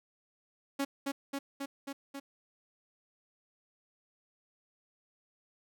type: tone with echo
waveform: sawtooth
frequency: 277.2 Hz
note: C#4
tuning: in tune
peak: -26 dBFS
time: 0.79-0.85 s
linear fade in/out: 10 ms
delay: 270 ms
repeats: 5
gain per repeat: -2 dB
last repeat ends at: 2.2 s
effects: none